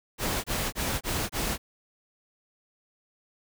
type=noise bursts; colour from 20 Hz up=pink; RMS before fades=-29 dBFS; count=5; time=0.18-1.58 s; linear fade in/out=50 ms; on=260 ms; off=25 ms; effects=none